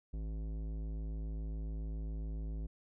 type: tone with tanh clipping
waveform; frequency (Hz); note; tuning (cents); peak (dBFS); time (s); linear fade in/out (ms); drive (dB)
sine; 53.6; A1; -45; -39; 0.13-2.67; 10; 15
effects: none